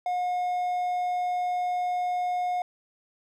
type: tone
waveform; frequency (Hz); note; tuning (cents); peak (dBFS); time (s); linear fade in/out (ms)
triangle; 720; F#5; -47; -23; 0.06-2.62; 2
effects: none